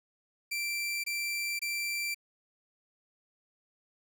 sawtooth tone bursts, 2349 Hz, D7, in tune, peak -28 dBFS, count 3, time 0.51-2.146 s, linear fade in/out 10 ms, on 530 ms, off 23 ms, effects none

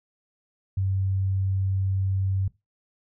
sine tone, 96 Hz, G2, 36 cents flat, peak -22 dBFS, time 0.77-2.48 s, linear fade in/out 5 ms, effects noise-tail reverb RT60 0.2 s tail -18 dB re dry

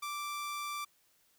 sawtooth tone, 1173 Hz, D6, 2 cents flat, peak -33 dBFS, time 0.02-0.85 s, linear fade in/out 10 ms, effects white hiss -70 dBFS RMS until 1.38 s

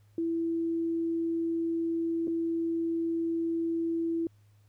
sine tone with dropouts, 331.6 Hz, E4, 10 cents sharp, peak -27 dBFS, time 0.18-4.27 s, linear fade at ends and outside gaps 2 ms, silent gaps 2.273-2.279 s, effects added 103 Hz sine -58 dBFS peak until 4.68 s + pink hiss -72 dBFS RMS until 4.68 s

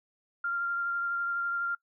sine tone with vibrato, 1390 Hz, F6, 9 cents flat, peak -28 dBFS, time 0.44-1.75 s, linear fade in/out 5 ms, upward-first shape sine, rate 12 Hz, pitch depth 11 cents each way, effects noise-tail reverb RT60 0.1 s tail -23 dB re dry

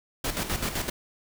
pink noise with tremolo, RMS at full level -28 dBFS, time 0.24-0.9 s, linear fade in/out 5 ms, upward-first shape square, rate 7.8 Hz, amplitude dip 60%, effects none

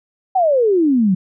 sine exponential sweep, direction down, 782 to 177.6 Hz, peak -11 dBFS, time 0.35-1.15 s, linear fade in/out 10 ms, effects none

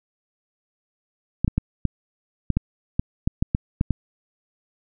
clicks, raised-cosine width 5 ms, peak -7 dBFS, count 12, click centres 1.446 / 1.479 / 1.58 / 1.853 / 2.503 / 2.57 / 2.995 / 3.275 / 3.425 / 3.549 / 3.811 / 3.907 s, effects none

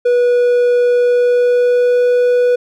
triangle tone with pitch glide, 487.4 to 491.1 Hz, B4 to B4, -23 to -10 cents, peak -7 dBFS, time 0.05-2.56 s, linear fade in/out 10 ms, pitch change +13 cents, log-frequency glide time 0.91-2.07 s, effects none

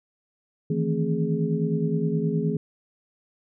sine tone cluster, 155.6 / 165.2 / 223 / 266.4 / 416.5 Hz, D#3 / E3 / A3 / C4 / G#4, 0 / +4 / +23 / +31 / +5 cents, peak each -29 / -25 / -29 / -32 / -29 dBFS, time 0.7-2.57 s, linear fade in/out 5 ms, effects none

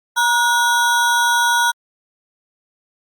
square ring-modulated tone, 1200 Hz, D6, 37 cents sharp, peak -11 dBFS, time 0.16-1.72 s, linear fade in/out 20 ms, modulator 254 Hz, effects Opus 48 kbps

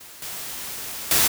white noise with level steps, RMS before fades -43 / -33 / -18 dBFS, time 0-1.28 s, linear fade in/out 10 ms, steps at 0.22 / 1.11 s, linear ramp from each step 2 ms, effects none

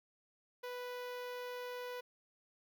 sawtooth tone with notch filter, 493.9 Hz, B4, in tune, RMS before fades -44 dBFS, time 0.63-2.01 s, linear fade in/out 10 ms, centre 8000 Hz, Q 0.85, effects 13-bit

